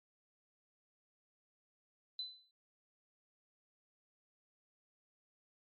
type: tone with exponential decay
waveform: sine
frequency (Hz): 4016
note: B7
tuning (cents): +28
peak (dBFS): -36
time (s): 2.19-2.51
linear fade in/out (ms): 2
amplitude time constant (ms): 68
effects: MP3 32 kbps